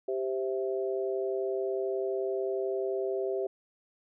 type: chord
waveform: sine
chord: C major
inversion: second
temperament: equal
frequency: 392 / 523.3 / 659.3 Hz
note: G4 / C5 / E5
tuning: 0 / 0 / 0 cents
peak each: -30 / -36 / -36 dBFS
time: 0.08-3.47 s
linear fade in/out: 5 ms
effects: none